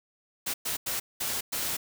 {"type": "noise bursts at uneven times", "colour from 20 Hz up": "white", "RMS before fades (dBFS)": -31, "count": 5, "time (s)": [[0.46, 0.54], [0.65, 0.77], [0.86, 1], [1.2, 1.41], [1.52, 1.77]], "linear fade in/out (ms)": 10, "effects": []}